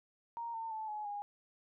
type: tone with pitch steps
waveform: sine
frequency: 932.3 / 902.6 / 873.9 / 846.1 / 819.1 Hz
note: A#5 / A5 / A5 / G#5 / G#5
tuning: 0 / +44 / -12 / +32 / -24 cents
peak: -38 dBFS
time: 0.37-1.22 s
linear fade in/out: 0 ms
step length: 170 ms
effects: none